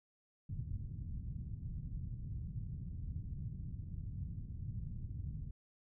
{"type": "low-pass noise", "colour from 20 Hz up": "white", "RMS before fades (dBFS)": -43, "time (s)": [0.49, 5.51], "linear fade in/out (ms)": 5, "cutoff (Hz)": 140, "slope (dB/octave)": 24, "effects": []}